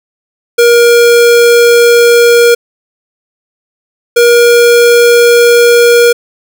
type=tone pair in turn; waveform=square; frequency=473.6 / 475.4 Hz; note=A#4 / A#4; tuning=+27 / +34 cents; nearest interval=unison; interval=7 cents; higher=second; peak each=-3 dBFS; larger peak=neither; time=0.58-2.55 / 4.16-6.13 s; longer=neither; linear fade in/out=10 ms; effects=none